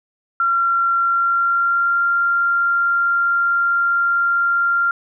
sine tone with pitch glide, 1371 to 1387.7 Hz, F6 to F6, -32 to -11 cents, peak -14 dBFS, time 0.4-4.91 s, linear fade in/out 2 ms, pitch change +21 cents, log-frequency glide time 0.97-2.04 s, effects none

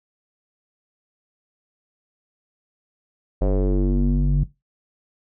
square tone with low-pass filter sweep, 48.15 Hz, G1, 30 cents flat, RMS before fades -18 dBFS, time 3.41-4.44 s, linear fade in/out 10 ms, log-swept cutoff 580 to 150 Hz, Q 2.9, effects noise-tail reverb RT60 0.2 s tail -17 dB re dry

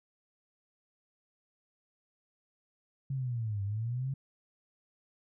sine linear two-way sweep, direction down then up, 138.2 to 97.7 to 138.2 Hz, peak -31 dBFS, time 3.1-4.14 s, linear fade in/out 5 ms, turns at 3.63 s, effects none

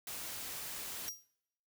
white noise, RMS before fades -43 dBFS, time 0.07-1.09 s, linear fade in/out 2 ms
sawtooth tone with exponential decay, 5700 Hz, F8, 34 cents sharp, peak -33 dBFS, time 1.08-1.27 s, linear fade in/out 0 ms, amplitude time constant 40 ms
effects noise-tail reverb RT60 0.8 s tail -25 dB re dry

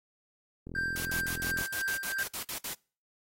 click train, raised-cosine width 3 ms, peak -29 dBFS, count 41, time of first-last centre 0.67-1.611 s, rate 42.5 Hz
triangle tone with tremolo, 1576 Hz, G6, 9 cents sharp, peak -27 dBFS, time 0.75-2.23 s, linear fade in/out 2 ms, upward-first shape triangle, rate 2.9 Hz, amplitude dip 65%
white noise bursts, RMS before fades -37 dBFS, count 12, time 0.96-2.734 s, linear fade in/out 0 ms, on 91 ms, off 62 ms
effects noise-tail reverb RT60 0.4 s tail -26 dB re dry + AAC 48 kbps

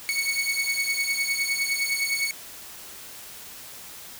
sawtooth beating tone pair, 2215 / 2224.8 Hz, C#7 / C#7, -2 / +6 cents, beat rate 9.8 Hz, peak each -23 / -24 dBFS, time 0.09-2.31 s, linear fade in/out 0 ms, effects white hiss -42 dBFS RMS until 4.19 s

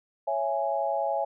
sine chord, C# minor, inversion none, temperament just, 554.4 / 665.2 / 831.5 Hz, C#5 / E5 / G#5, 0 / +16 / +2 cents, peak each -30 / -29 / -29 dBFS, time 0.27-1.25 s, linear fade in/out 10 ms, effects none

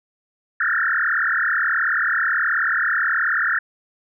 sine tone with frequency modulation, 1602 Hz, G6, 37 cents sharp, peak -17 dBFS, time 0.6-3.59 s, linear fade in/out 5 ms, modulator 38.6 Hz, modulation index 6.6, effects none

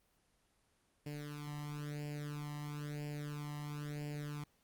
sawtooth tone with flanger, 147.4 Hz, D3, 7 cents sharp, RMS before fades -43 dBFS, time 1.06-4.44 s, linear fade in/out 5 ms, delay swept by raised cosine 0.4 to 1.01 ms, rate 1 Hz, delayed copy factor +0.85, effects pink hiss -75 dBFS RMS until 4.63 s + Opus 24 kbps

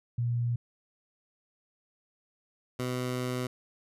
sine / 15% pulse tone pair in turn, 119.4 / 125.73 Hz, A#2 / B2, +42 / +31 cents, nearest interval minor second, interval 89 cents, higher second, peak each -26 / -24 dBFS, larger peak second, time 0.18-0.56 / 2.79-3.47 s, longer second, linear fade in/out 5 ms, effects resampled to 32000 Hz

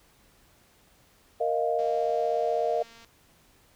sine chord, Bb suspended fourth, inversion none, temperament equal, 466.2 / 622.3 / 698.5 Hz, Bb4 / Eb5 / F5, 0 / 0 / 0 cents, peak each -28 dBFS, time 1.4-2.83 s, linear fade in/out 10 ms
click train, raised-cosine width 0.2 ms, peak -35 dBFS, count 290, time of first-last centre 1.79-3.047 s, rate 230 Hz
effects pink hiss -61 dBFS RMS until 3.75 s

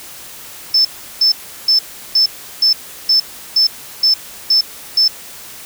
sine tone bursts, 5274 Hz, E8, in tune, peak -8 dBFS, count 10, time 0.74-5.08 s, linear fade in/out 5 ms, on 110 ms, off 360 ms, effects white hiss -34 dBFS RMS until 5.65 s

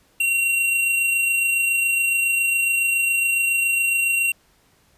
square tone with amplitude modulation, 2746 Hz, F7, 30 cents flat, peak -17 dBFS, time 0.2-4.32 s, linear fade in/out 5 ms, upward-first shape sine, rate 27.2 Hz, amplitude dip 30%, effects pink hiss -59 dBFS RMS until 4.97 s + resampled to 32000 Hz

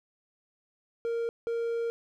triangle tone bursts at uneven times, 464.6 Hz, A#4, 6 cents flat, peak -26 dBFS, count 2, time 1.05-1.29 / 1.47-1.9 s, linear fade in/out 0 ms, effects none

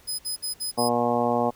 20% pulse tone bursts, 5030 Hz, D#8, 18 cents sharp, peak -22 dBFS, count 5, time 0.07-0.894 s, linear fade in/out 20 ms, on 120 ms, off 56 ms
harmonic tone, 120 Hz, B2, 49 cents flat, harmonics 1 / 2 / 3 / 4 / 5 / 6 / 7 / 8 / 9, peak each -36 / -27 / -34 / -27 / -28 / -27 / -28 / -36 / -32 dBFS, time 0.77-1.51 s, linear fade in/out 20 ms
effects pink hiss -55 dBFS RMS until 1.55 s

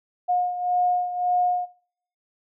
sine beating tone pair, 718 / 719.8 Hz, F5 / F#5, +48 / -48 cents, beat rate 1.8 Hz, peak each -22 / -27 dBFS, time 0.28-1.66 s, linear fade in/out 20 ms, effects noise-tail reverb RT60 0.6 s tail -21 dB re dry

